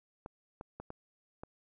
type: clicks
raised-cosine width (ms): 1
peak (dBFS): -29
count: 5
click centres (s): 0.261 / 0.611 / 0.8 / 0.904 / 1.435
effects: none